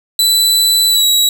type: tone with pitch glide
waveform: sawtooth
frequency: 3983 to 3879 Hz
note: B7 to B7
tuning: +14 to -32 cents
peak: -6 dBFS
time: 0.19-1.29 s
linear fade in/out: 2 ms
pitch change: -46 cents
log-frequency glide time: 0.89-1.04 s
effects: none